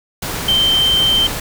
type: tone in noise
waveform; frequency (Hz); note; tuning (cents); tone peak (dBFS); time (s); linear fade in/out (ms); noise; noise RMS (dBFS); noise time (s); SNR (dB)
sine; 3121; G7; -8; -11; 0.48-1.27; 5; pink; -23; 0.22-1.4; +9
effects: none